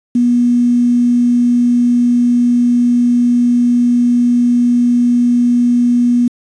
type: tone with quantisation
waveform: sine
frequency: 242.1 Hz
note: B3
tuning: 34 cents flat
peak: -8 dBFS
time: 0.15-6.28 s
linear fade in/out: 5 ms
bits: 6
effects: resampled to 22050 Hz